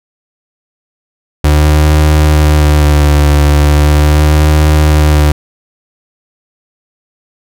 35% pulse tone with vibrato, 74.8 Hz, D2, 32 cents sharp, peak -3 dBFS, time 1.44-5.32 s, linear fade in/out 5 ms, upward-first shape sine, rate 0.39 Hz, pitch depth 35 cents each way, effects none

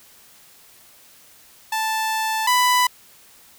sawtooth tone pair in turn, 880 / 993.9 Hz, A5 / B5, 0 / +11 cents, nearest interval major second, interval 211 cents, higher second, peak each -17 / -11 dBFS, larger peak second, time 1.72-2.47 / 2.47-2.87 s, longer first, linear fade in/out 5 ms, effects white hiss -50 dBFS RMS until 3.58 s

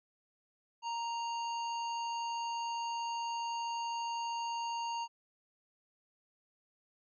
harmonic tone with a mistuned harmonic, 932.3 Hz, A#5, in tune, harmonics 1 / 3 / 5 / 7, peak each -35 / -45 / -49 / -52 dBFS, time 0.82-5.08 s, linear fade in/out 50 ms, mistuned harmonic 5, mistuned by -29 cents, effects none

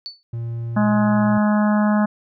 sine tone with exponential decay, 4482 Hz, C#8, 18 cents sharp, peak -25 dBFS, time 0.06-0.23 s, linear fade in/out 0 ms, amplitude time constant 36 ms
triangle tone with pitch glide, 116.54 to 115.67 Hz, A#2 to A#2, 0 to -13 cents, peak -22 dBFS, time 0.33-1.38 s, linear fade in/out 5 ms, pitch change -13 cents, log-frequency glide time 0.77-1.14 s
harmonic tone, 210.1 Hz, G#3, 20 cents sharp, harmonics 1 / 3 / 4 / 5 / 6 / 7 / 8, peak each -15 / -25 / -27 / -29 / -31 / -32 / -33 dBFS, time 0.76-2.06 s, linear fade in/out 10 ms
effects none

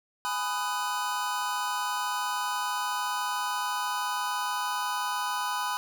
square chord, G# minor seventh, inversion none, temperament just, 830.6 / 996.7 / 1245.9 / 1495.1 Hz, G#5 / B5 / D#6 / F#6, 0 / +16 / +2 / +18 cents, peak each -36 / -32 / -36 / -37 dBFS, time 0.25-5.77 s, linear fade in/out 0 ms, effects none

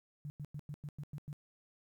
sine tone bursts, 146.83 Hz, D3, in tune, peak -40 dBFS, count 8, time 0.25-1.329 s, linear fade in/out 0 ms, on 50 ms, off 97 ms, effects 12-bit

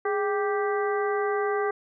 harmonic tone with a mistuned harmonic, 392.4 Hz, G4, 2 cents sharp, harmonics 1 / 2 / 3 / 4 / 5, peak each -25 / -31 / -32 / -35 / -37 dBFS, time 0.05-1.71 s, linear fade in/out 5 ms, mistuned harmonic 1, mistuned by +94 cents, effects none

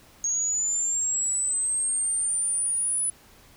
sine linear sweep, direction up, 6550 to 10000 Hz, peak -23 dBFS, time 0.24-3.1 s, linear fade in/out 2 ms, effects pink hiss -54 dBFS RMS until 3.56 s

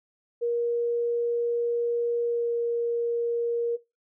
sine tone with pitch glide, 473 to 470.3 Hz, A#4 to A#4, +25 to +15 cents, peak -23 dBFS, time 0.41-3.77 s, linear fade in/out 20 ms, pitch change -10 cents, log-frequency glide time 2.23-2.53 s, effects noise-tail reverb RT60 0.2 s tail -17 dB re dry

